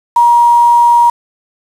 sine tone with quantisation, 949 Hz, A#5, 31 cents sharp, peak -4 dBFS, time 0.16-1.1 s, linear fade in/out 5 ms, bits 4, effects low-pass 10000 Hz 12 dB/octave

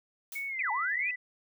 blue noise with exponential decay, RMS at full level -39 dBFS, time 0.32-0.56 s, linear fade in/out 2 ms, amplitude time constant 51 ms
sine tone with pitch glide, 2217 to 1986.6 Hz, C#7 to B6, 0 to +10 cents, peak -33 dBFS, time 0.35-1.16 s, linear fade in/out 10 ms, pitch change -190 cents, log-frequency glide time 0.48-0.63 s
sine linear two-way sweep, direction down then up, 2589 to 810 to 2589 Hz, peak -29 dBFS, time 0.59-1.11 s, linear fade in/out 5 ms, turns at 0.71 s
effects none

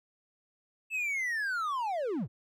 triangle linear sweep, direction down, 2652 to 85.3 Hz, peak -28 dBFS, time 0.9-2.28 s, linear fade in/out 50 ms, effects none

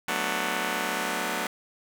5% pulse chord, B minor seventh, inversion second, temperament just, 185.21 / 222.2 / 246.9 / 296.3 Hz, F#3 / A3 / B3 / D4, +2 / +17 / 0 / +15 cents, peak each -22 dBFS, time 0.08-1.47 s, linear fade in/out 2 ms, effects none

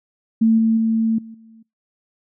sine tone with level steps, 224.1 Hz, A3, 32 cents sharp, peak -11 / -13 / -15 / -34 / -43 dBFS, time 0.41-1.63 s, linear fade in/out 10 ms, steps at 0.58 / 0.77 / 1.18 / 1.34 s, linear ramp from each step 5 ms, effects noise-tail reverb RT60 0.2 s tail -25 dB re dry

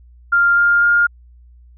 sine tone with pitch steps, 1396.9 / 1405 / 1413.1 Hz, F6 / F6 / F6, 0 / +10 / +20 cents, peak -10 dBFS, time 0.32-1.07 s, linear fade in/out 10 ms, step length 250 ms, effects added 60 Hz sine -42 dBFS peak until 1.77 s

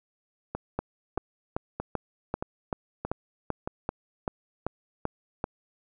two click trains, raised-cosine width 1 ms, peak -14 / -17 dBFS, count 13 / 6, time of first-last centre 0.79-5.441 / 0.55-3.675 s, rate 2.58 / 1.6 Hz, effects none

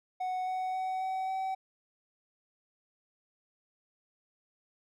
triangle tone with pitch steps, 740 / 745.6 / 751.2 / 756.9 / 762.6 Hz, F#5 / F#5 / F#5 / F#5 / G5, 0 / +13 / +26 / +39 / -48 cents, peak -29 dBFS, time 0.2-1.55 s, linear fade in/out 10 ms, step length 270 ms, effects none

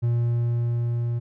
triangle tone with level ramp, 118.6 Hz, A#2, 30 cents sharp, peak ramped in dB -17 to -21 dBFS, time 0.02-1.2 s, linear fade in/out 20 ms, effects none

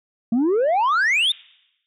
sine exponential sweep, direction up, 220 to 3729 Hz, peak -13 dBFS, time 0.32-1.32 s, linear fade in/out 5 ms, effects noise-tail reverb RT60 0.9 s tail -26 dB re dry + tanh soft clip ceiling -15 dBFS

